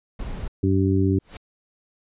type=noise; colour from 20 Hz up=brown; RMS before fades=-30 dBFS; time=0.19-0.48 s; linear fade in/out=5 ms
type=harmonic tone; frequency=96 Hz; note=G2; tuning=36 cents flat; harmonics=1 / 2 / 3 / 4; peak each=-20 / -25 / -22 / -25 dBFS; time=0.63-1.19 s; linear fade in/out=5 ms
type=noise with exponential growth; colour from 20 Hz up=pink; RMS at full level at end=-34 dBFS; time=1.19-1.37 s; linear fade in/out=5 ms; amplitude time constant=38 ms
effects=resampled to 8000 Hz